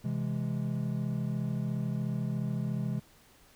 triangle chord, C augmented, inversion none, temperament equal, 130.81 / 164.81 / 207.7 Hz, C3 / E3 / G#3, 0 / 0 / 0 cents, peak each -31 / -33 / -33 dBFS, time 0.04-3 s, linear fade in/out 10 ms, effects pink hiss -60 dBFS RMS until 3.55 s

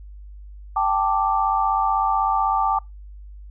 sine chord, G suspended second, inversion none, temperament equal, 784 / 880 / 1174.7 Hz, G5 / A5 / D6, 0 / 0 / 0 cents, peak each -22 dBFS, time 0.76-2.79 s, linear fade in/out 5 ms, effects noise-tail reverb RT60 0.2 s tail -25 dB re dry + added 50 Hz sine -37 dBFS peak until 3.5 s

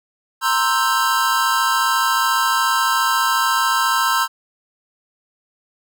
square chord, C dominant seventh, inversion third, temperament equal, 932.3 / 1046.5 / 1318.5 / 1568 Hz, Bb5 / C6 / E6 / G6, 0 / 0 / 0 / 0 cents, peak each -23 / -21 / -21 / -23 dBFS, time 0.41-4.28 s, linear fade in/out 50 ms, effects none

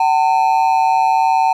triangle ring-modulated tone, 830.6 Hz, G#5, in tune, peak -6 dBFS, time 0-1.53 s, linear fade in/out 5 ms, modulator 70.2 Hz, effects none

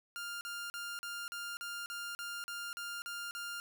sawtooth tone bursts, 1400 Hz, F6, 4 cents sharp, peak -36 dBFS, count 12, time 0.16-3.6 s, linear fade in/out 0 ms, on 250 ms, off 40 ms, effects none

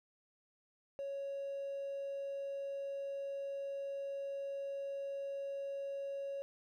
triangle tone with hard clipping, 554.4 Hz, C#5, in tune, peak -39 dBFS, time 0.99-6.42 s, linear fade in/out 0 ms, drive 4 dB, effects none

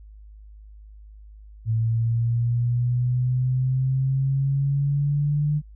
sine exponential sweep, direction up, 111.6 to 149.6 Hz, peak -19 dBFS, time 1.65-5.62 s, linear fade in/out 50 ms, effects added 52 Hz sine -42 dBFS peak until 5.75 s

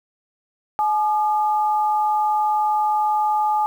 sine tone pair together, 850 / 1209 Hz, G#5 / D6, +40 / +50 cents, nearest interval tritone, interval 610 cents, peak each -17 / -26 dBFS, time 0.79-3.66 s, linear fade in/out 0 ms, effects 8-bit

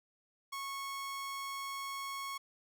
sawtooth tone, 1100 Hz, C#6, 14 cents flat, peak -35 dBFS, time 0.52-2.38 s, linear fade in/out 10 ms, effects none

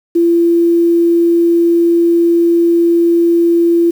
sine tone with quantisation, 339.8 Hz, F4, 47 cents flat, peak -7 dBFS, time 0.15-3.91 s, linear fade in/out 10 ms, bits 6, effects none

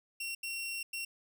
sawtooth tone bursts at uneven times, 2733 Hz, F7, 38 cents flat, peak -33 dBFS, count 3, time 0.2-0.35 / 0.43-0.83 / 0.93-1.05 s, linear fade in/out 5 ms, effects none

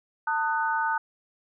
sine chord, D# diminished, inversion second, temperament just, 896 / 1244.5 / 1493.4 Hz, A5 / D#6 / F#6, +31 / 0 / +16 cents, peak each -26 / -31 / -28 dBFS, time 0.27-0.98 s, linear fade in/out 5 ms, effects none

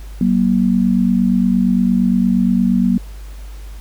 sine tone pair together, 188.38 / 237 Hz, F#3 / A#3, +31 / +29 cents, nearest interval major third, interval 398 cents, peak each -14 dBFS, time 0.21-2.98 s, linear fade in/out 2 ms, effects added 50 Hz sine -29 dBFS peak until 3.8 s + pink hiss -45 dBFS RMS until 3.8 s

